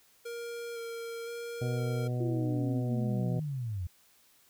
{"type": "tone with vibrato", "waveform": "square", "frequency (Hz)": 466.2, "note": "A#4", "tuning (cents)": 0, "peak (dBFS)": -38, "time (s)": [0.25, 2.08], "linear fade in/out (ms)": 10, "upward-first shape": "square", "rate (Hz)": 0.98, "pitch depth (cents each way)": 13}
{"type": "harmonic tone", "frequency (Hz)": 123.47, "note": "B2", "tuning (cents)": 0, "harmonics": [1, 2, 3, 4, 5, 6], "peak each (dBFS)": [-30, -40, -43, -43, -44, -49], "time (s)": [1.61, 3.4], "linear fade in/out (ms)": 10}
{"type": "linear sweep", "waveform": "sine", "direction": "down", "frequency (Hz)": [352.1, 82.41], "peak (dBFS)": -32, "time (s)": [2.2, 3.87], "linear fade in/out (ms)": 5}
{"effects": ["white hiss -64 dBFS RMS until 4.49 s"]}